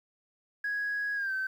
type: tone with pitch glide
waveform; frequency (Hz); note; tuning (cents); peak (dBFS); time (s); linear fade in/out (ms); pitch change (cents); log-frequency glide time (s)
sine; 1661.2 to 1541; G#6 to G6; 0 to -30; -28; 0.64-1.47; 5; -130; 1.15-1.33
effects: tanh soft clip ceiling -26 dBFS + 10-bit

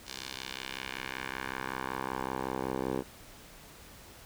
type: tone with band-pass filter sweep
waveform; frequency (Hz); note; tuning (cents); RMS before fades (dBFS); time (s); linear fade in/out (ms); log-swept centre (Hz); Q
10% pulse; 65.3; C2; -3; -37; 0.05-3.04; 50; 4900 to 480; 1.3
effects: pink hiss -52 dBFS RMS until 4.25 s

